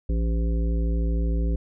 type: harmonic tone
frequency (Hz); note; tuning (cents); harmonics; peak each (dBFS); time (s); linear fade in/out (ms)
56.5; A1; +47; 1 / 3 / 5 / 7 / 9; -21 / -31 / -35 / -38 / -40; 0.09-1.56; 5
effects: none